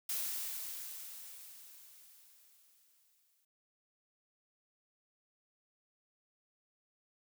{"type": "noise with exponential decay", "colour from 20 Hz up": "blue", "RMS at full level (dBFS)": -36, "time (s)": [0.09, 3.45], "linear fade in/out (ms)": 5, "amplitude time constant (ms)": 730, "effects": []}